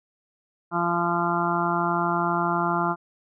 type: harmonic tone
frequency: 172.2 Hz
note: F3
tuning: 24 cents flat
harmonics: 1 / 2 / 4 / 5 / 6 / 7 / 8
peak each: -29 / -29 / -29 / -29 / -29 / -29 / -29 dBFS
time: 0.71-2.96 s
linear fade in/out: 50 ms
effects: none